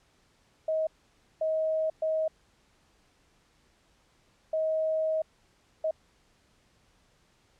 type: tone bursts at uneven times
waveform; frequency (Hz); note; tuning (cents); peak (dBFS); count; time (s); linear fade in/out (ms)
sine; 633; D#5; +30; -25; 5; 0.68-0.87 / 1.41-1.9 / 2.02-2.28 / 4.53-5.22 / 5.84-5.91; 5
effects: pink hiss -66 dBFS RMS until 7.59 s + low-pass 8000 Hz 12 dB/octave